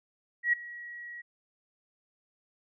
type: tone with ADSR envelope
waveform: sine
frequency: 1913 Hz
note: A#6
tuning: 44 cents sharp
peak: -20 dBFS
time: 0.43-1.22 s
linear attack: 100 ms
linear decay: 8 ms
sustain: -20 dB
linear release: 15 ms
effects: none